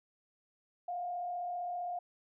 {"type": "tone with frequency modulation", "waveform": "sine", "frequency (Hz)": 709, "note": "F5", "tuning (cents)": 26, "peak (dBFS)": -35, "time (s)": [0.88, 1.99], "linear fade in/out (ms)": 5, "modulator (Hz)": 35.3, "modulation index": 0.5, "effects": []}